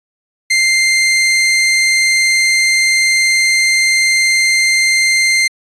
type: tone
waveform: sawtooth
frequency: 2093 Hz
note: C7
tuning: in tune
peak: -6 dBFS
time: 0.5-5.48 s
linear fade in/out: 10 ms
effects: resampled to 22050 Hz